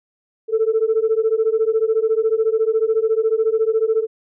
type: beating tone pair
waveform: sine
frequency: 436.8 / 450.8 Hz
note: A4 / A4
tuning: -13 / +42 cents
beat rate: 14 Hz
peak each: -17 / -17 dBFS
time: 0.48-4.07 s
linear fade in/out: 50 ms
effects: tanh soft clip ceiling -9 dBFS